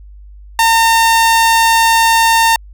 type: tone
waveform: sawtooth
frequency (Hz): 910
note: A#5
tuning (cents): -42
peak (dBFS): -4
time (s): 0.59-2.56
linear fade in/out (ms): 2
effects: added 50 Hz sine -33 dBFS peak until 2.73 s